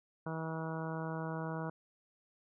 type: harmonic tone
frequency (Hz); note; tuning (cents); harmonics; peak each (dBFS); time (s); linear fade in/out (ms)
161.1; E3; -39; 1 / 2 / 3 / 4 / 5 / 6 / 7 / 8 / 9; -39 / -45 / -45 / -46 / -49 / -47 / -50 / -52 / -49; 0.26-1.7; 5
effects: none